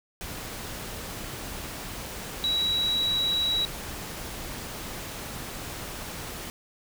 sine tone in noise, 3889 Hz, B7, 27 cents flat, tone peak -23 dBFS, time 2.44-3.65 s, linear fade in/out 0 ms, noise pink, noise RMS -37 dBFS, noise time 0.21-6.5 s, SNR +11 dB, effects none

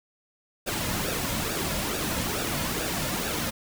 pink noise with flanger, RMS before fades -29 dBFS, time 0.66-3.51 s, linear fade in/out 20 ms, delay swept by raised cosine 0.95 to 2.65 ms, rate 2.3 Hz, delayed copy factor -0.55, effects none

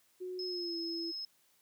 sine tone with pitch glide, 366.2 to 333.9 Hz, F#4 to E4, -18 to +22 cents, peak -38 dBFS, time 0.2-1.12 s, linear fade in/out 20 ms, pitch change -160 cents, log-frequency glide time 0.45-0.77 s
sine tone, 5170 Hz, E8, 34 cents flat, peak -38 dBFS, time 0.39-1.25 s, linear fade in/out 2 ms
effects white hiss -70 dBFS RMS until 1.61 s + high-pass 100 Hz 12 dB/octave

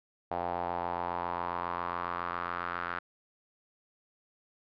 sawtooth tone with band-pass filter sweep, 87.31 Hz, F2, in tune, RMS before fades -35 dBFS, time 0.31-2.99 s, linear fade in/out 5 ms, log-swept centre 760 to 1400 Hz, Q 3.7, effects resampled to 11025 Hz

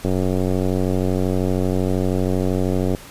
click train, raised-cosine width 2 ms, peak -8 dBFS, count 270, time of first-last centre 0.05-2.949 s, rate 92.8 Hz, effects pink hiss -40 dBFS RMS until 3.1 s + resampled to 32000 Hz

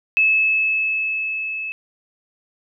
sine tone with level ramp, 2600 Hz, E7, 24 cents flat, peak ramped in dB -12 to -25 dBFS, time 0.17-1.72 s, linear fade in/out 0 ms, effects none

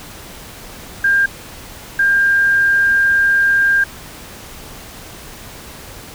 sine tone bursts at uneven times, 1600 Hz, G6, 35 cents sharp, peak -10 dBFS, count 2, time 1.04-1.26 / 1.99-3.84 s, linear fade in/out 5 ms, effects pink hiss -35 dBFS RMS until 6.14 s

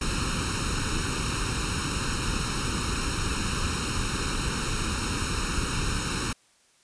pink noise with comb filter, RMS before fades -28 dBFS, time 0.01-6.33 s, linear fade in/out 5 ms, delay 0.74 ms, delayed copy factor +0.85, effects white hiss -62 dBFS RMS until 6.83 s + resampled to 22050 Hz

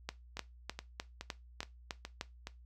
two click trains, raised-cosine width 0.2 ms, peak -24 / -20 dBFS, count 6 / 8, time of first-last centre 0.37-2.471 / 0.09-2.211 s, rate 2.38 / 3.3 Hz, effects noise-tail reverb RT60 0.2 s tail -17 dB re dry + added 60 Hz sine -54 dBFS peak until 2.65 s

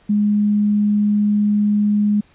sine tone, 207.7 Hz, G#3, in tune, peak -13 dBFS, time 0.09-2.21 s, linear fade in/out 10 ms, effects pink hiss -54 dBFS RMS until 2.34 s + resampled to 8000 Hz

